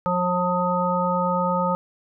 harmonic tone, 179.1 Hz, F3, 44 cents sharp, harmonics 1 / 3 / 5 / 7, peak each -25 / -25 / -25 / -25 dBFS, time 0.06-1.75 s, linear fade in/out 0 ms, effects none

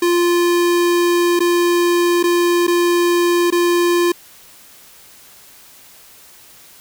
square tone with dropouts, 348.1 Hz, F4, 6 cents flat, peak -13 dBFS, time 0.02-4.12 s, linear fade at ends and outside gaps 5 ms, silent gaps 1.393-1.403 / 2.229-2.238 / 2.669-2.678 / 3.504-3.523 s, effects white hiss -44 dBFS RMS until 6.8 s

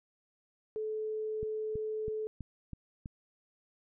sine tone, 433.1 Hz, A4, 27 cents flat, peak -33 dBFS, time 0.76-2.27 s, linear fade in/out 0 ms
click train, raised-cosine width 5 ms, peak -29 dBFS, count 6, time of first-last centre 1.43-3.059 s, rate 3.07 Hz
effects none

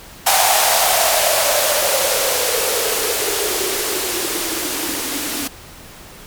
violet noise with band-pass filter sweep, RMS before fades -18 dBFS, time 0.26-5.48 s, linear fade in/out 10 ms, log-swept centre 770 to 270 Hz, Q 7.2, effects pink hiss -39 dBFS RMS until 6.26 s

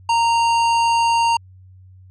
sine tone with tanh clipping, 927 Hz, A#5, 10 cents flat, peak -16 dBFS, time 0.09-1.37 s, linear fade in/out 5 ms, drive 17 dB, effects added 93 Hz sine -42 dBFS peak until 2.1 s + resampled to 24000 Hz

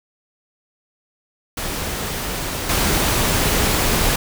pink noise with level steps, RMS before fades -25 / -18 dBFS, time 1.57-4.16 s, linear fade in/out 5 ms, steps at 2.69 s, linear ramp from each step 5 ms, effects none

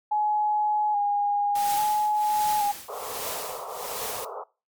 sine tone with vibrato, 830.6 Hz, G#5, in tune, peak -21 dBFS, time 0.11-2.72 s, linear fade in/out 10 ms, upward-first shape square, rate 0.6 Hz, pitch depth 27 cents each way
white noise with tremolo, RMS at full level -32 dBFS, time 1.55-4.25 s, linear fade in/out 5 ms, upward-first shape triangle, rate 1.3 Hz, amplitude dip 90%
pink band-pass noise, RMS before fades -36 dBFS, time 2.88-4.44 s, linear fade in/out 10 ms, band 410 to 1300 Hz, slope 96 dB/octave
effects noise-tail reverb RT60 0.3 s tail -21 dB re dry + MP3 96 kbps

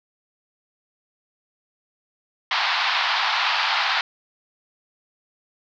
pink band-pass noise, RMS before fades -22 dBFS, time 2.51-4.01 s, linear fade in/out 2 ms, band 770 to 4700 Hz, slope 48 dB/octave, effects none

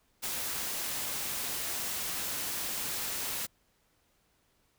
white noise, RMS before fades -35 dBFS, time 0.22-3.47 s, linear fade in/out 20 ms, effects pink hiss -71 dBFS RMS until 4.78 s

